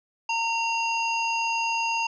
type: harmonic tone with a mistuned harmonic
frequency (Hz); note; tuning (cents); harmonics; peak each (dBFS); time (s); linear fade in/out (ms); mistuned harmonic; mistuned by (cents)
918; A#5; -27; 1 / 3 / 5 / 7; -26 / -27 / -36 / -39; 0.29-2.07; 5; 5; +100
effects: none